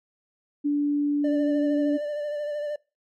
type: tone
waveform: sine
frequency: 290.3 Hz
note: D4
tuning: 20 cents flat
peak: -20 dBFS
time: 0.64-1.98 s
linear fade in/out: 20 ms
type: tone with vibrato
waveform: triangle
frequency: 591 Hz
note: D5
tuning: 11 cents sharp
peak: -25 dBFS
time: 1.24-2.76 s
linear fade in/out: 5 ms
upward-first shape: sine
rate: 13 Hz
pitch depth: 28 cents each way
effects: noise-tail reverb RT60 0.3 s tail -23 dB re dry + MP3 64 kbps